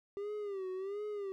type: tone with vibrato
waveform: triangle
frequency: 395.6 Hz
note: G4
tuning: 16 cents sharp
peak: -35 dBFS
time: 0.17-1.32 s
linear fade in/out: 0 ms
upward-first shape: sine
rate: 1.4 Hz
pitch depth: 110 cents each way
effects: none